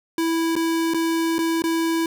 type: tone with dropouts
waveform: square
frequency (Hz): 329.1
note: E4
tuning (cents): -3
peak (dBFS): -20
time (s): 0.18-2.06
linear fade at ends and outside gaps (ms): 2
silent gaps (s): 0.555-0.563 / 0.937-0.944 / 1.383-1.389 / 1.621-1.639
effects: none